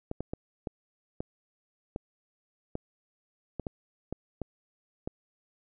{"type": "clicks", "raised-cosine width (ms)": 2, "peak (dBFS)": -20, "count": 12, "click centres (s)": [0.114, 0.206, 0.335, 0.672, 1.205, 1.961, 2.754, 3.597, 3.668, 4.126, 4.417, 5.075], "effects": []}